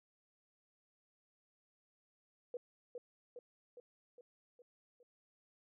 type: tone with echo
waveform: sine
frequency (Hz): 488.1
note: B4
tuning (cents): -20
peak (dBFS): -39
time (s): 2.54-2.57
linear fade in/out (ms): 2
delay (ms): 410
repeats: 6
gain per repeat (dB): -4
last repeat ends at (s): 5.03
effects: none